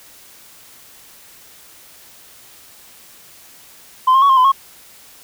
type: tone with pitch steps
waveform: sine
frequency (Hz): 1032 / 1065 / 1119 / 1062 / 1016 / 1088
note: C6 / C6 / C#6 / C6 / B5 / C#6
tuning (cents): -24 / +30 / +16 / +25 / +49 / -33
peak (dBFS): -6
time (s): 4.07-4.52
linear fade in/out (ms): 10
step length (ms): 75
effects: tanh soft clip ceiling -7 dBFS + white hiss -44 dBFS RMS until 5.23 s